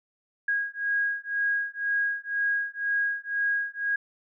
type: beating tone pair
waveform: sine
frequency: 1640 / 1642 Hz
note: G#6 / G#6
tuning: -22 / -20 cents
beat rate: 2 Hz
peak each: -28 dBFS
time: 0.48-3.96 s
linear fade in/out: 5 ms
effects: none